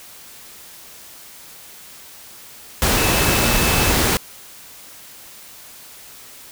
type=tone in noise; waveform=sine; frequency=2612 Hz; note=E7; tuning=17 cents flat; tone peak=-26 dBFS; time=2.97-3.91 s; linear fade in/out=0 ms; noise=pink; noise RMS=-17 dBFS; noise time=2.82-4.17 s; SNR=-12 dB; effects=white hiss -41 dBFS RMS until 6.51 s